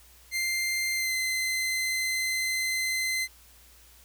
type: tone with pitch glide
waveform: sawtooth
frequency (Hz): 2093 to 2061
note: C7 to C7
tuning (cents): 0 to -27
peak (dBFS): -23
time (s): 0.31-3.28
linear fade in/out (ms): 50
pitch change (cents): -27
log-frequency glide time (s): 0.94-1.14
effects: added 60 Hz sine -57 dBFS peak until 4.04 s + white hiss -56 dBFS RMS until 4.04 s